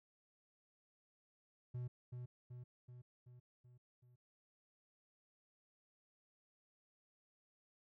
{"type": "tone with echo", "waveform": "triangle", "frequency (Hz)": 123.47, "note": "B2", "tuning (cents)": 0, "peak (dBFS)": -39, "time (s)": [1.74, 1.88], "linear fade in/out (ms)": 10, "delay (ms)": 380, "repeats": 6, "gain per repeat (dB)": -4, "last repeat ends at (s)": 4.16, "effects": []}